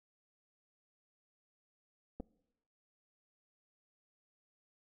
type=clicks; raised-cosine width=2 ms; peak=-30 dBFS; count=2; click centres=2.2 / 2.204 s; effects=noise-tail reverb RT60 0.9 s tail -23 dB re dry